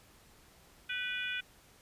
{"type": "harmonic tone with a mistuned harmonic", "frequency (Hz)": 490, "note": "B4", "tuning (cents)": -14, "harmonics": [3, 4, 5, 6, 7], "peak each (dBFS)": [-38, -46, -38, -43, -43], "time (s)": [0.89, 1.41], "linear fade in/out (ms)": 10, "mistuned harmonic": 3, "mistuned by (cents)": 38, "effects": ["pink hiss -61 dBFS RMS until 1.81 s", "resampled to 32000 Hz"]}